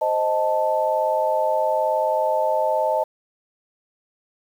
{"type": "chord", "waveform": "sine", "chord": "A diminished", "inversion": "first", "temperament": "equal", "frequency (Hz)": [523.3, 622.3, 880], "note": ["C5", "Eb5", "A5"], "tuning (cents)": [0, 0, 0], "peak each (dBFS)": [-25, -21, -22], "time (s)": [0.01, 3.04], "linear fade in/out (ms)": 10, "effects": ["8-bit"]}